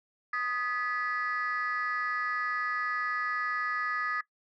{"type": "tone cluster", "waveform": "sine", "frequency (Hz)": [1246, 1704, 1964], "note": ["D#6", "G#6", "B6"], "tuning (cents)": [2, 44, -10], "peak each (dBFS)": [-31, -31, -34], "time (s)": [0.33, 4.21], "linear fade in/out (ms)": 5, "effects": ["noise-tail reverb RT60 0.1 s tail -20 dB re dry", "tanh soft clip ceiling -23 dBFS"]}